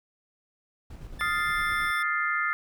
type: noise with tremolo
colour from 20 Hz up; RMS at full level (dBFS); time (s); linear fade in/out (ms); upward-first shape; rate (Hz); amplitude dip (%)
brown; -41; 0.9-1.91; 5; square; 8.9; 35
type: tone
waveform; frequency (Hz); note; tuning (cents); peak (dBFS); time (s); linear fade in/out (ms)
25% pulse; 1760; A6; 0; -30; 1.19-2.03; 10
type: chord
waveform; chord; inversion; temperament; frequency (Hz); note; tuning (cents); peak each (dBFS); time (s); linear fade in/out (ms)
sine; F dominant seventh; third; equal; 1244.5 / 1396.9 / 1760 / 2093; Eb6 / F6 / A6 / C7; 0 / 0 / 0 / 0; -30; 1.21-2.53; 0
effects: none